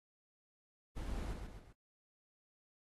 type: noise with echo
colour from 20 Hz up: brown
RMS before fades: -42 dBFS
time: 0.96-1.34 s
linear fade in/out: 10 ms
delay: 130 ms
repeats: 3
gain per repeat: -5 dB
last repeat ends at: 1.73 s
effects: AAC 32 kbps